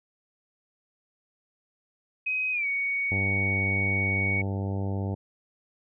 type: tone with pitch glide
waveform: sine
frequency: 2523 to 2235 Hz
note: D#7 to C#7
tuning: +23 to +14 cents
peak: -25 dBFS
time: 2.26-4.42 s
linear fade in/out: 10 ms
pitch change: -209 cents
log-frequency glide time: 2.52-2.67 s
type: harmonic tone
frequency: 98 Hz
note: G2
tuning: in tune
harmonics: 1 / 2 / 3 / 4 / 5 / 6 / 7 / 8 / 9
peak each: -28 / -34 / -38 / -40 / -42 / -44 / -45 / -46 / -47 dBFS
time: 3.11-5.15 s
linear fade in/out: 10 ms
effects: none